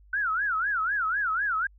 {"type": "tone with vibrato", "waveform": "sine", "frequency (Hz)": 1469, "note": "F#6", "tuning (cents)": -13, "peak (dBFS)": -24, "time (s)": [0.13, 1.67], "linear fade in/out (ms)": 5, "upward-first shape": "sine", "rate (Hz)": 4, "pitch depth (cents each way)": 250, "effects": ["added 50 Hz sine -52 dBFS peak until 1.78 s"]}